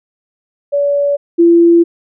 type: tone pair in turn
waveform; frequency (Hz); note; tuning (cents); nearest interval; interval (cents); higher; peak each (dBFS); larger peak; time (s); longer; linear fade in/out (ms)
sine; 571 / 339.5; D5 / F4; -49 / -49; major sixth; 900; first; -10 / -4; second; 0.72-1.17 / 1.38-1.84; second; 20
effects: none